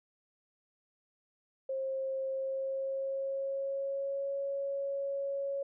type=tone with pitch glide; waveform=sine; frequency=533 to 554.7 Hz; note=C5 to C#5; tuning=+32 to +1 cents; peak=-32 dBFS; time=1.69-5.63 s; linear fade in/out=5 ms; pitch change=+69 cents; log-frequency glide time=2.3-4.34 s; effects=none